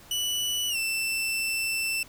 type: tone with pitch glide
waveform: sawtooth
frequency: 2960 to 2668 Hz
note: F#7 to E7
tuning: 0 to +20 cents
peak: -23 dBFS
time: 0.11-2.03 s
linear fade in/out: 2 ms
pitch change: -180 cents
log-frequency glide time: 0.69-0.77 s
effects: pink hiss -51 dBFS RMS until 2.08 s